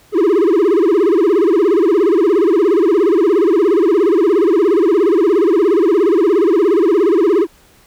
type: tone with vibrato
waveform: triangle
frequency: 370 Hz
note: F#4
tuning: in tune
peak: -7 dBFS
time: 0.12-7.47 s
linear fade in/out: 50 ms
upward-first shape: sine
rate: 17 Hz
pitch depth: 260 cents each way
effects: pink hiss -49 dBFS RMS until 7.86 s